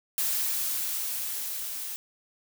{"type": "noise with level ramp", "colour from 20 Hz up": "blue", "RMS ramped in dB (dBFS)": [-27, -36], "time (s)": [0.18, 1.96], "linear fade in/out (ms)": 0, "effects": []}